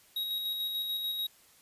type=tone with tremolo; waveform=square; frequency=3804 Hz; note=A#7; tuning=34 cents sharp; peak=-31 dBFS; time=0.16-1.27 s; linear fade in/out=5 ms; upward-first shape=square; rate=6.8 Hz; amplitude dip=30%; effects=white hiss -61 dBFS RMS until 1.61 s + resampled to 32000 Hz